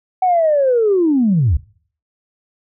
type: linear sweep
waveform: sine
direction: down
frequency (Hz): 756 to 61.74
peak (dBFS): -10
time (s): 0.22-1.57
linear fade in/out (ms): 5
effects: noise-tail reverb RT60 0.5 s tail -22 dB re dry + tanh soft clip ceiling -6 dBFS